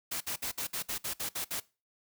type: noise bursts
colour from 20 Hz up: white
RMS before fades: -35 dBFS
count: 10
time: 0.11-1.602 s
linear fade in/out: 10 ms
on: 97 ms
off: 58 ms
effects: noise-tail reverb RT60 0.3 s tail -21 dB re dry